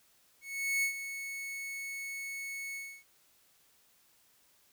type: tone with ADSR envelope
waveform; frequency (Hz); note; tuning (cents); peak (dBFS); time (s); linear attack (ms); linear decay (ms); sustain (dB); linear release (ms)
45% pulse; 2206; C#7; -9; -27; 0.41-3.04; 420; 95; -11; 290
effects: white hiss -67 dBFS RMS until 4.72 s